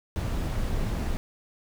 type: noise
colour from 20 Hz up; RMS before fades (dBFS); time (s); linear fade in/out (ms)
brown; -28; 0.16-1.17; 0
effects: none